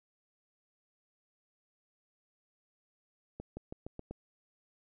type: accelerating click train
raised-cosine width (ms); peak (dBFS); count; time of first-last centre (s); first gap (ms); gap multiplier
2; -28; 6; 3.4-4.11; 170; 0.91
effects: none